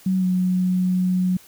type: tone with pitch glide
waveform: sine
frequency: 187.6 to 183.21 Hz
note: F#3 to F#3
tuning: +24 to -17 cents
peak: -17 dBFS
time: 0.06-1.37 s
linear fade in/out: 5 ms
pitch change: -41 cents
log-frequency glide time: 0.18-0.26 s
effects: white hiss -49 dBFS RMS until 1.47 s